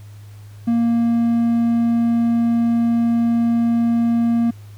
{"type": "tone", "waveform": "triangle", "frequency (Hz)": 233.1, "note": "A#3", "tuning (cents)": 0, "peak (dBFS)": -12, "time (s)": [0.67, 4.51], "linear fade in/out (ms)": 10, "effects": ["added 103 Hz sine -36 dBFS peak until 4.77 s", "pink hiss -52 dBFS RMS until 4.77 s"]}